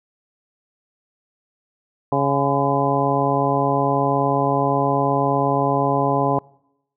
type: harmonic tone with a mistuned harmonic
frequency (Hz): 139.1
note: C#3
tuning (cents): +6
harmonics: 1 / 2 / 3 / 4 / 5 / 6 / 7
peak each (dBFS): -24 / -24 / -24 / -24 / -24 / -24 / -24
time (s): 2.12-6.39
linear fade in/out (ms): 2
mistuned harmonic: 7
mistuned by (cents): +69
effects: noise-tail reverb RT60 0.8 s tail -24 dB re dry